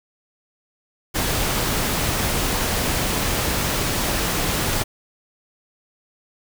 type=noise; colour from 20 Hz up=pink; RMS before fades=-22 dBFS; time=1.14-4.84 s; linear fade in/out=20 ms; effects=none